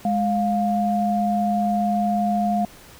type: tone pair together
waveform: sine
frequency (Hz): 207.7 / 704.9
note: G#3 / F5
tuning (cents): 0 / +16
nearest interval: octave + major sixth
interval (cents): 2116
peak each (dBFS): -21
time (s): 0.05-2.65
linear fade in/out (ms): 2
effects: pink hiss -46 dBFS RMS until 2.99 s